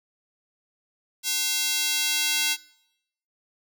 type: tone with high-pass filter sweep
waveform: square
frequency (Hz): 300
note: D4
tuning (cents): +37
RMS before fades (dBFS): -25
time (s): 1.23-2.57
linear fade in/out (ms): 50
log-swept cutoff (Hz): 4400 to 2900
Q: 1
effects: noise-tail reverb RT60 0.8 s tail -23 dB re dry